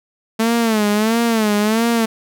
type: tone with vibrato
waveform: sawtooth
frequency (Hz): 220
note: A3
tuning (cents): 0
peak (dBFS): -10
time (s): 0.39-2.06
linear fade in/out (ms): 10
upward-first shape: sine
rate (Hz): 1.5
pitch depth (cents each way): 110
effects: none